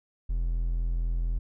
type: tone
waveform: triangle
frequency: 42.1 Hz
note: E1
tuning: 37 cents sharp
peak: -23 dBFS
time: 0.29-1.39 s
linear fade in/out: 10 ms
effects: none